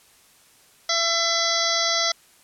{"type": "harmonic tone", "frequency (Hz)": 671, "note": "E5", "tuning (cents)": 31, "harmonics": [1, 2, 3, 5, 6, 7, 8, 9], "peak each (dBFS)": [-28, -28, -28, -28, -28, -28, -28, -28], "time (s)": [0.89, 2.12], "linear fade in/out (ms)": 5, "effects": ["white hiss -55 dBFS RMS until 2.43 s", "low-pass 12000 Hz 12 dB/octave"]}